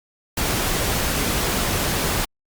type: noise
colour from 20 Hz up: pink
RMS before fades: -22 dBFS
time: 0.37-2.25 s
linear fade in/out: 5 ms
effects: Opus 48 kbps